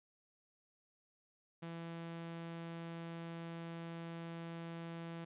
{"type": "tone", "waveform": "sawtooth", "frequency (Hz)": 167.1, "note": "E3", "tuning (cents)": 24, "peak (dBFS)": -40, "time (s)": [1.62, 5.25], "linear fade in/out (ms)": 10, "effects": ["resampled to 8000 Hz"]}